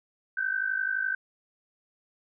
sine tone pair together, 1516.3 / 1568 Hz, F#6 / G6, +42 / 0 cents, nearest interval minor second, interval 58 cents, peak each -29 / -29 dBFS, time 0.37-1.15 s, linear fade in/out 5 ms, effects none

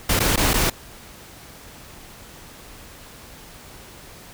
pink noise with dropouts, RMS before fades -19 dBFS, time 0.09-0.7 s, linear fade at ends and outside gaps 5 ms, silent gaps 0.193-0.202 / 0.361-0.374 / 0.534-0.539 s, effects pink hiss -43 dBFS RMS until 4.33 s

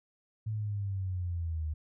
sine linear sweep, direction down, 110 to 75.6 Hz, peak -31 dBFS, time 0.46-1.74 s, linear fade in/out 10 ms, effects none

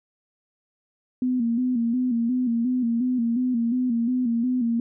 sine tone with vibrato, 242.1 Hz, B3, 34 cents flat, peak -20 dBFS, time 1.22-4.8 s, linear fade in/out 2 ms, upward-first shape square, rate 2.8 Hz, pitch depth 73 cents each way, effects none

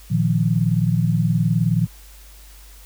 sine chord, Bb suspended fourth, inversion none, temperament equal, 116.54 / 155.56 / 174.61 Hz, Bb2 / Eb3 / F3, 0 / 0 / 0 cents, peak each -20 dBFS, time 0.1-1.87 s, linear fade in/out 20 ms, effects added 50 Hz sine -42 dBFS peak until 2.85 s + white hiss -48 dBFS RMS until 2.85 s

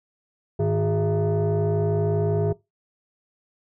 sine tone with frequency modulation, 155.3 Hz, D#3, 3 cents flat, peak -18 dBFS, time 0.59-2.53 s, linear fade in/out 10 ms, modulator 258 Hz, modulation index 1.5, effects noise-tail reverb RT60 0.2 s tail -21 dB re dry + tanh soft clip ceiling -16 dBFS

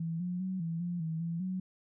sine tone with pitch steps, 164.7 / 178.8 / 187.3 / 165.4 / 174.8 / 161.1 / 167.7 / 185.8 Hz, E3 / F3 / F#3 / E3 / F3 / E3 / E3 / F#3, -1 / +41 / +21 / +6 / +2 / -39 / +30 / +7 cents, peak -32 dBFS, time 0-1.6 s, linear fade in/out 5 ms, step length 200 ms, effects none

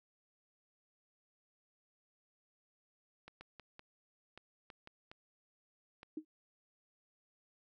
clicks, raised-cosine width 0.3 ms, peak -35 dBFS, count 9, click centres 3.28 / 3.41 / 3.597 / 3.794 / 4.376 / 4.702 / 4.874 / 5.115 / 6.031 s
sine tone with exponential decay, 311.1 Hz, D#4, in tune, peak -35 dBFS, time 6.17-6.25 s, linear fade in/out 5 ms, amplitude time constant 16 ms
effects none

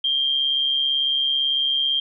sine tone with amplitude modulation, 3193 Hz, G7, 31 cents sharp, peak -16 dBFS, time 0.04-2 s, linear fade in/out 5 ms, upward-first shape sine, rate 138 Hz, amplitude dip 50%, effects none

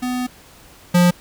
square tone pair in turn, 250 / 176.78 Hz, B3 / F3, +21 / +21 cents, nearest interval tritone, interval 600 cents, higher first, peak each -21 / -11 dBFS, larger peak second, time 0.02-0.27 / 0.94-1.11 s, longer first, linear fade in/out 10 ms, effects pink hiss -46 dBFS RMS until 1.2 s

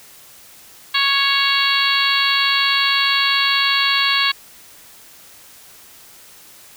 harmonic tone, 554.4 Hz, C#5, in tune, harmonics 2 / 3 / 4 / 5 / 6 / 7 / 8, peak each -22 / -22 / -22 / -22 / -22 / -22 / -22 dBFS, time 0.94-4.32 s, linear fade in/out 10 ms, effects white hiss -44 dBFS RMS until 6.76 s

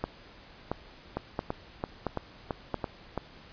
two click trains, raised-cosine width 1 ms, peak -16 / -15 dBFS, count 7 / 5, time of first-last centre 1.17-3.177 / 0.04-2.743 s, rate 2.99 / 1.48 Hz, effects pink hiss -52 dBFS RMS until 3.52 s + resampled to 11025 Hz

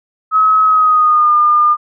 sine tone with pitch glide, 1280 to 1208.2 Hz, D#6 to D6, +49 to +49 cents, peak -7 dBFS, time 0.31-1.77 s, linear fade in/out 50 ms, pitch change -100 cents, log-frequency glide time 0.64-1.33 s, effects none

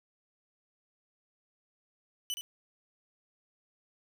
sawtooth tone with echo, 2986 Hz, F#7, 15 cents sharp, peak -29 dBFS, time 2.3-2.34 s, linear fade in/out 0 ms, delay 70 ms, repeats 1, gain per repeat -6 dB, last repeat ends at 2.41 s, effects none

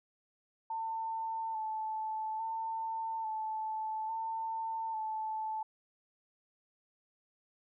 sine tone with vibrato, 885 Hz, A5, 10 cents sharp, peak -34 dBFS, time 0.7-5.63 s, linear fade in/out 5 ms, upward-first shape square, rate 0.59 Hz, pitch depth 23 cents each way, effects none

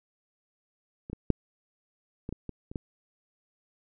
clicks, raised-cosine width 3 ms, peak -27 / -21 / -8 / -22 / -22 / -23 / -28 / -19 dBFS, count 8, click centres 1.099 / 1.131 / 1.303 / 2.291 / 2.326 / 2.493 / 2.715 / 2.758 s, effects none

